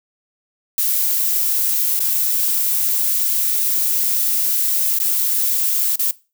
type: noise with dropouts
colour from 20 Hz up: violet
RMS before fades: -18 dBFS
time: 0.78-6.11 s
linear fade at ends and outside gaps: 1 ms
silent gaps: 1.992-2.004 / 4.987-5 / 5.957-5.993 s
effects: noise-tail reverb RT60 0.3 s tail -20 dB re dry